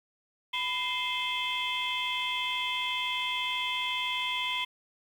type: tone cluster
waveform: sine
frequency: 996 / 2093 / 2598 / 3148 / 3428 Hz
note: B5 / C7 / E7 / G7 / A7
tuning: +14 / 0 / -26 / +7 / -46 cents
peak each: -34 / -34 / -36 / -33 / -35 dBFS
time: 0.53-4.65 s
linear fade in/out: 10 ms
effects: tanh soft clip ceiling -22 dBFS + 9-bit